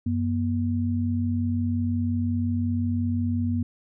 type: tone pair together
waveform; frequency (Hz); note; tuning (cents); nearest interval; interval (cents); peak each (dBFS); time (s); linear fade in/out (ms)
sine; 94.37 / 240; F#2 / B3; +35 / -49; octave + major third; 1616; -25; 0.06-3.63; 5
effects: none